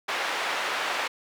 white band-pass noise, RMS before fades -29 dBFS, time 0.08-1.08 s, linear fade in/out 10 ms, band 540 to 2200 Hz, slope 12 dB/octave, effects none

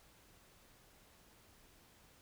silence, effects pink hiss -65 dBFS RMS until 2.21 s

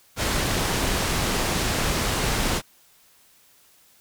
pink low-pass noise, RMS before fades -24 dBFS, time 0.16-2.62 s, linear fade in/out 50 ms, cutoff 10000 Hz, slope 12 dB/octave, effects white hiss -57 dBFS RMS until 4 s

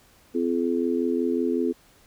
harmonic tone, 85.4 Hz, F2, 38 cents flat, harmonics 3 / 4 / 5, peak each -25 / -26 / -27 dBFS, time 0.34-1.73 s, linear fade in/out 20 ms, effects pink hiss -57 dBFS RMS until 2.06 s

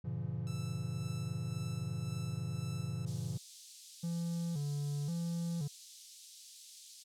triangle chord, G diminished seventh, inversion none, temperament just, 98 / 117.6 / 141.12 / 169.34 Hz, G2 / Bb2 / Db3 / Fb3, 0 / +16 / +31 / +47 cents, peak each -42 / -38 / -39 / -40 dBFS, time 0.04-3.38 s, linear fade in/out 10 ms
5% pulse tone with tremolo, 1322 Hz, E6, 5 cents sharp, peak -36 dBFS, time 0.47-3.05 s, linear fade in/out 0 ms, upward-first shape sine, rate 1.9 Hz, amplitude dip 45%
white high-pass noise, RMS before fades -49 dBFS, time 3.06-7.04 s, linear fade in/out 20 ms, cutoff 3700 Hz, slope 24 dB/octave
triangle tone with vibrato, 156.4 Hz, D#3, 9 cents sharp, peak -32 dBFS, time 4.03-5.68 s, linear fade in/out 10 ms, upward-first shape square, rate 0.95 Hz, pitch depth 140 cents each way
effects low-pass 8000 Hz 12 dB/octave

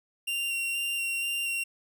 45% pulse tone with vibrato, 2765 Hz, F7, 18 cents flat, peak -28 dBFS, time 0.27-1.64 s, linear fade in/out 10 ms, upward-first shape square, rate 2.1 Hz, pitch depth 10 cents each way, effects none

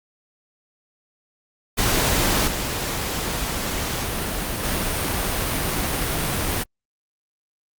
pink noise with level steps, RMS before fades -20 / -26 / -23 dBFS, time 1.77-6.64 s, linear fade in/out 20 ms, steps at 2.47 / 4.63 s, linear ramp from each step 10 ms, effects Opus 48 kbps

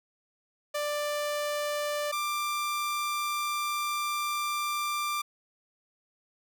sawtooth tone pair in turn, 590 / 1184.1 Hz, D5 / D6, +8 / +14 cents, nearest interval octave, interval 1206 cents, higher second, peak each -25 dBFS, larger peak neither, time 0.74-2.12 / 2.12-5.22 s, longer second, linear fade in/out 10 ms, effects none

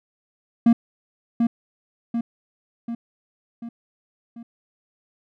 triangle tone with echo, 233.1 Hz, A#3, in tune, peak -9 dBFS, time 0.66-0.73 s, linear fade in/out 5 ms, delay 740 ms, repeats 5, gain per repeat -5 dB, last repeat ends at 4.43 s, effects none

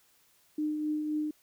sine tone with tremolo, 303.7 Hz, D#4, 42 cents flat, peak -27 dBFS, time 0.58-1.31 s, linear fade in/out 5 ms, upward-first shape triangle, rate 3.8 Hz, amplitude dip 40%, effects white hiss -66 dBFS RMS until 1.42 s

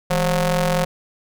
sawtooth ring-modulated tone, 185 Hz, F#3, in tune, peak -10 dBFS, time 0.1-0.85 s, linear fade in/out 10 ms, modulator 348 Hz, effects none

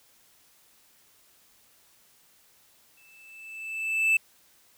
triangle tone with exponential growth, 2637 Hz, E7, in tune, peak -16 dBFS, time 2.97-4.17 s, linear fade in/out 5 ms, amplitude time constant 260 ms, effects white hiss -61 dBFS RMS until 4.77 s

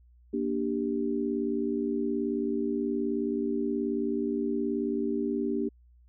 sine chord, G minor, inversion first, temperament just, 235.2 / 294 / 392 Hz, Bb3 / D4 / G4, +16 / +2 / 0 cents, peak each -31 dBFS, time 0.33-5.69 s, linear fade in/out 10 ms, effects added 60 Hz sine -55 dBFS peak until 6.08 s

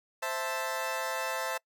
20% pulse chord, A minor, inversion first, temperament equal, 523.3 / 659.3 / 880 Hz, C5 / E5 / A5, 0 / 0 / 0 cents, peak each -31 dBFS, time 0.22-1.58 s, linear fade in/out 10 ms, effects noise-tail reverb RT60 0.1 s tail -25 dB re dry

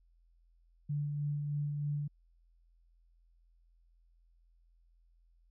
sine tone with tremolo, 146.1 Hz, D3, 9 cents flat, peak -31 dBFS, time 0.89-2.08 s, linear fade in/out 10 ms, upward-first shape sine, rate 3.2 Hz, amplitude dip 30%, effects added 42 Hz sine -64 dBFS peak until 5.5 s

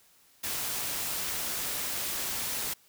white noise, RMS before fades -33 dBFS, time 0.43-2.74 s, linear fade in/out 10 ms, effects white hiss -62 dBFS RMS until 2.88 s

